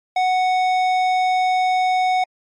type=tone with tanh clipping; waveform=sine; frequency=740 Hz; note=F#5; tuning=in tune; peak=-17 dBFS; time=0.16-2.24 s; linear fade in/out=5 ms; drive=13 dB; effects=MP3 64 kbps